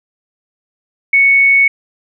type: tone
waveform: sine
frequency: 2217 Hz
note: C#7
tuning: in tune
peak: -6 dBFS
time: 1.13-1.68 s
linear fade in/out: 5 ms
effects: none